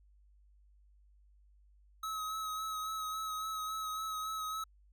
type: tone with vibrato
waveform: square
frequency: 1281 Hz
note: E6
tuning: 50 cents flat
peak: -37 dBFS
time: 2.03-4.64 s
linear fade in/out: 5 ms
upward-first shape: sine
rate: 3.6 Hz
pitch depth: 23 cents each way
effects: added 50 Hz sine -61 dBFS peak until 4.92 s